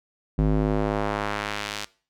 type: tone with band-pass filter sweep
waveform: square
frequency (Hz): 51.91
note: G#1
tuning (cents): 0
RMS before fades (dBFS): -25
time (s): 0.38-1.85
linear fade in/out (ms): 5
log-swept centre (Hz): 180 to 4600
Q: 0.79
effects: noise-tail reverb RT60 0.4 s tail -21 dB re dry